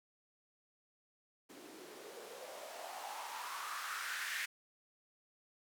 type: noise with band-pass filter sweep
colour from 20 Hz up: blue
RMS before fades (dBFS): -45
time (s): 1.49-4.46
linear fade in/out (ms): 10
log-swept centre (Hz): 290 to 1900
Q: 4
effects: none